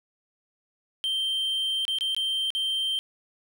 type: tone with dropouts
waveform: triangle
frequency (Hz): 3138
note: G7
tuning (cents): +1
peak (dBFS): -23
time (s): 1.04-2.99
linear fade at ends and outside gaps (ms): 0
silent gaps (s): 1.852-1.88 / 1.986-2.009 / 2.148-2.165 / 2.504-2.55
effects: none